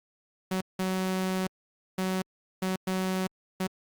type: tone bursts at uneven times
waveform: sawtooth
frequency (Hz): 187.2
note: F#3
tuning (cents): +20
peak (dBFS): -23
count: 6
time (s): 0.51-0.61 / 0.79-1.47 / 1.98-2.22 / 2.62-2.76 / 2.87-3.27 / 3.6-3.67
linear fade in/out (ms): 5
effects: Opus 48 kbps